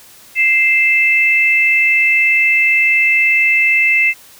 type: tone pair together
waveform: sine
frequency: 2093 / 2637 Hz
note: C7 / E7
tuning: 0 / 0 cents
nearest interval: major third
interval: 400 cents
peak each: -12 / -12 dBFS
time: 0.35-4.14 s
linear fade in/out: 50 ms
effects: white hiss -42 dBFS RMS until 4.39 s